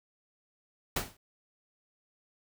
pink noise with exponential decay, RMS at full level -27 dBFS, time 0.96-1.17 s, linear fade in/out 5 ms, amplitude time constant 45 ms, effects none

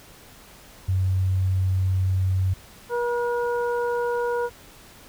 sine tone, 93.8 Hz, F#2, 24 cents sharp, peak -19 dBFS, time 0.88-2.54 s, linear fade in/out 10 ms
harmonic tone, 479.7 Hz, A#4, 50 cents sharp, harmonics 1 / 2 / 3, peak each -23 / -29 / -33 dBFS, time 2.89-4.5 s, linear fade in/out 50 ms
effects pink hiss -48 dBFS RMS until 5.08 s

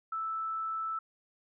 sine tone, 1317 Hz, E6, 2 cents flat, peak -32 dBFS, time 0.12-0.99 s, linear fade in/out 5 ms, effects none

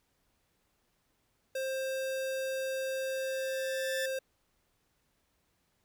square tone, 529 Hz, C5, 19 cents sharp, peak -33 dBFS, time 1.55-4.19 s, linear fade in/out 5 ms
sawtooth tone with exponential growth, 1761 Hz, A6, 1 cent sharp, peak -30 dBFS, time 2.45-4.06 s, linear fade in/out 5 ms, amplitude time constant 350 ms
effects pink hiss -75 dBFS RMS until 5.84 s

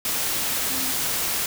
sine tone in noise, 262.5 Hz, C4, 6 cents sharp, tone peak -35 dBFS, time 0.7-0.92 s, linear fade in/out 2 ms, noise white, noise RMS -25 dBFS, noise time 0.05-1.46 s, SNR -13 dB, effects none

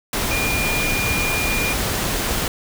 sine tone in noise, 2415 Hz, D7, 48 cents sharp, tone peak -22 dBFS, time 0.31-1.73 s, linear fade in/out 2 ms, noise pink, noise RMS -22 dBFS, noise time 0.13-2.48 s, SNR -3 dB, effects none

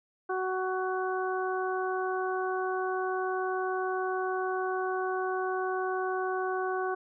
harmonic tone, 373.3 Hz, F#4, 15 cents sharp, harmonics 1 / 2 / 3 / 4, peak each -31 / -34 / -36 / -37 dBFS, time 0.29-6.95 s, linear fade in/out 10 ms, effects none

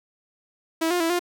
sawtooth tone with pitch steps, 325.4 / 354.4 / 329.5 / 352.5 Hz, E4 / F4 / E4 / F4, -22 / +25 / -1 / +16 cents, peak -17 dBFS, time 0.81-1.194 s, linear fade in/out 10 ms, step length 96 ms, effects none

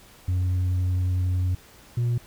sine tone pair in turn, 91.1 / 119.65 Hz, F#2 / A#2, -26 / +46 cents, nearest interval perfect fourth, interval 472 cents, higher second, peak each -18 dBFS, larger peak neither, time 0.28-1.55 / 1.97-2.18 s, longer first, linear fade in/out 5 ms, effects tanh soft clip ceiling -20 dBFS + pink hiss -51 dBFS RMS until 2.26 s

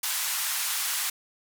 white band-pass noise, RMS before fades -29 dBFS, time 0.03-1.1 s, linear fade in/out 5 ms, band 890 to 15000 Hz, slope 24 dB/octave, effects none

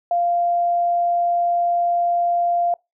sine tone, 695 Hz, F5, 9 cents flat, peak -16 dBFS, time 0.11-2.74 s, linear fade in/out 2 ms, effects noise-tail reverb RT60 0.2 s tail -25 dB re dry

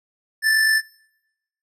square tone with amplitude modulation, 1760 Hz, A6, in tune, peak -14 dBFS, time 0.42-0.82 s, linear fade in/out 50 ms, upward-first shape sine, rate 48.5 Hz, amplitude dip 35%, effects noise-tail reverb RT60 0.9 s tail -25 dB re dry + resampled to 32000 Hz

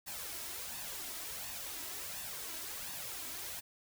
white noise with flanger, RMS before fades -43 dBFS, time 0.06-3.61 s, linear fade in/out 20 ms, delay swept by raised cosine 1.1 to 3.1 ms, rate 1.4 Hz, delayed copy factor +0.6, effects none

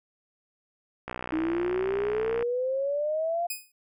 click train, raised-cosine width 0.5 ms, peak -19 dBFS, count 84, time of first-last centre 1.08-2.425 s, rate 61.7 Hz
sine exponential sweep, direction up, 311.4 to 702 Hz, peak -25 dBFS, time 1.32-3.47 s, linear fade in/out 10 ms
5% pulse tone with exponential decay, 2500 Hz, D#7, 8 cents sharp, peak -18 dBFS, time 3.5-3.72 s, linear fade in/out 5 ms, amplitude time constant 46 ms
effects none

